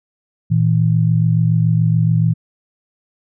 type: tone pair together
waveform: sine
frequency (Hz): 114.6 / 161.64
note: A#2 / E3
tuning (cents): -29 / -34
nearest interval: tritone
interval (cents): 595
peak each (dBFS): -14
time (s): 0.5-2.34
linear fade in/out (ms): 20
effects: none